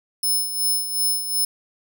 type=tone with tremolo; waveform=5% pulse; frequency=5220 Hz; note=E8; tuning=18 cents flat; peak=-12 dBFS; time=0.23-1.45 s; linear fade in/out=5 ms; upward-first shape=sine; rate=2.7 Hz; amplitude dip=65%; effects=none